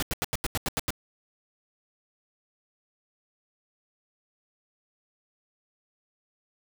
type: noise bursts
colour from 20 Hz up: pink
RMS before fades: -28 dBFS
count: 9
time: 0-0.905 s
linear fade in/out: 0 ms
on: 25 ms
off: 85 ms
effects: none